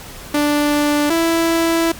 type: tone pair in turn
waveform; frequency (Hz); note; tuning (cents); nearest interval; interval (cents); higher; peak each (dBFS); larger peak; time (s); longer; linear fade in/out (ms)
sawtooth; 293.7 / 331.2; D4 / E4; 0 / +8; major second; 208; second; -10; neither; 0.34-1.1 / 1.1-1.92; second; 5
effects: pink hiss -35 dBFS RMS until 1.99 s + Opus 48 kbps